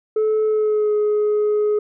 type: tone with pitch glide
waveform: sine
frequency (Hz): 433.1 to 420.5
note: A4 to G#4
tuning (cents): -27 to +22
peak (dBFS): -13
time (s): 0.16-1.79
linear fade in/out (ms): 5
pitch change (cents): -51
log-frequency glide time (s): 0.45-0.94
effects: tanh soft clip ceiling -14 dBFS